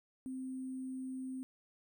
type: tone with sample-and-hold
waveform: sine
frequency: 260 Hz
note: C4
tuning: 11 cents flat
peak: -39 dBFS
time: 0.26-1.43 s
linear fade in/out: 0 ms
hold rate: 8820 Hz
effects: none